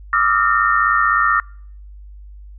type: tone cluster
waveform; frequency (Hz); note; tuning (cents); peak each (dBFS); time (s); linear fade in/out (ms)
sine; 1172 / 1268 / 1391 / 1824; D6 / D#6 / F6 / A#6; -4 / +32 / -7 / -38; -18; 0.13-1.4; 2
effects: noise-tail reverb RT60 0.6 s tail -26 dB re dry + added 50 Hz sine -35 dBFS peak until 2.58 s